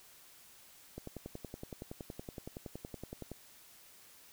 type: click train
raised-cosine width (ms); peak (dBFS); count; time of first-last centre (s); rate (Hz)
2; -29; 26; 0.98-3.316; 10.7
effects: white hiss -59 dBFS RMS until 4.32 s